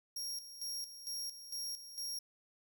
sawtooth tone with tremolo, 5588 Hz, F8, in tune, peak -36 dBFS, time 0.16-2.19 s, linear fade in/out 5 ms, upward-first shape square, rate 2.2 Hz, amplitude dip 70%, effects none

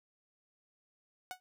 sawtooth tone with exponential decay, 738 Hz, F#5, 5 cents flat, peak -32 dBFS, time 1.31-1.4 s, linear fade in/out 0 ms, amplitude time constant 19 ms, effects none

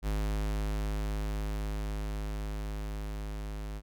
square tone with level ramp, 51.91 Hz, G#1, in tune, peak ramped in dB -29 to -37 dBFS, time 0.02-3.82 s, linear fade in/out 50 ms, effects none

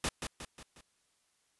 pink noise with echo, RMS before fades -32 dBFS, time 0.04-0.09 s, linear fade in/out 2 ms, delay 180 ms, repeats 4, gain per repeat -6 dB, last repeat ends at 0.81 s, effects white hiss -74 dBFS RMS until 1.59 s + resampled to 24000 Hz

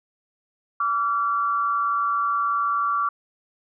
sine tone pair together, 1153 / 1371.7 Hz, D6 / F6, -32 / -32 cents, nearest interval minor third, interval 300 cents, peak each -21 / -26 dBFS, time 0.8-3.09 s, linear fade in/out 5 ms, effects none

